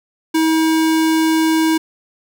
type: tone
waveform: square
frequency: 320 Hz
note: D#4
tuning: 49 cents sharp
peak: -13 dBFS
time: 0.34-1.78 s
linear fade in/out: 10 ms
effects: none